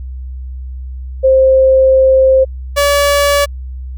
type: tone pair in turn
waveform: sine / sawtooth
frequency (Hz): 527 / 572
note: C5 / D5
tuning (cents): +12 / -46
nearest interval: minor second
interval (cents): 142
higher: second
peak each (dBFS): -5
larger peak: neither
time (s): 1.23-2.45 / 2.76-3.46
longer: first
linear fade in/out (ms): 20
effects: added 64 Hz sine -22 dBFS peak until 3.97 s